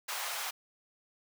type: high-pass noise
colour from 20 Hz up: pink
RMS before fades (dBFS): -37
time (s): 0.08-0.51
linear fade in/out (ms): 10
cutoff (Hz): 720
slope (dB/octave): 24
effects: none